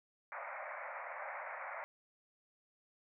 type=band-pass noise; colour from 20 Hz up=pink; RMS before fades=-45 dBFS; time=0.32-1.84 s; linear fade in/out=0 ms; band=540 to 2300 Hz; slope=96 dB/octave; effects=none